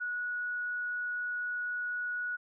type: tone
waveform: sine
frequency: 1463 Hz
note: F#6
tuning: 20 cents flat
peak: -32 dBFS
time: 0-2.37 s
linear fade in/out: 20 ms
effects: none